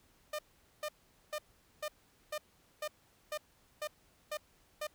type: tone bursts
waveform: sawtooth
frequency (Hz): 605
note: D#5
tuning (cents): -49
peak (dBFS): -32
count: 10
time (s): 0.33-4.87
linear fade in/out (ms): 5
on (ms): 58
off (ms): 440
effects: pink hiss -68 dBFS RMS until 4.94 s